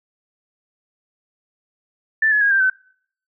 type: tone with pitch steps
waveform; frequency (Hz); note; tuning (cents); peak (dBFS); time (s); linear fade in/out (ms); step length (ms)
sine; 1765 / 1700.9 / 1639.2 / 1579.7 / 1522.4; A6 / G#6 / G#6 / G6 / F#6; +5 / +41 / -23 / +13 / +49; -13; 2.22-2.7; 5; 96
effects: noise-tail reverb RT60 0.6 s tail -25 dB re dry